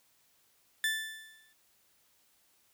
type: tone with exponential decay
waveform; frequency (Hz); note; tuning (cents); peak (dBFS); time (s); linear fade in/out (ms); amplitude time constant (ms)
30% pulse; 1760; A6; 0; -24; 0.84-1.53; 1; 150
effects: white hiss -69 dBFS RMS until 2.73 s